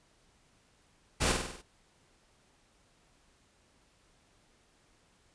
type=noise with echo; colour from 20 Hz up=pink; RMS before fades=-28 dBFS; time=1.2-1.33 s; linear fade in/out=20 ms; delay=49 ms; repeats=6; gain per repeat=-4 dB; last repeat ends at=1.624 s; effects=pink hiss -67 dBFS RMS until 5.34 s + resampled to 22050 Hz